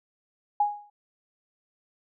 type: tone with exponential decay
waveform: sine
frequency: 827 Hz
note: G#5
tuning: 8 cents flat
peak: -17 dBFS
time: 0.6-0.9 s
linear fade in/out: 5 ms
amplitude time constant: 65 ms
effects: none